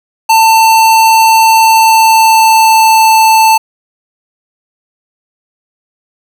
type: tone with pitch glide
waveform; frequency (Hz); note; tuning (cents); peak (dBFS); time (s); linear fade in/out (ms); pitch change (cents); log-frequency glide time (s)
square; 893 to 884.8; A5 to A5; +25 to +9; -4; 0.29-3.58; 10; -16; 1.57-3.15
effects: none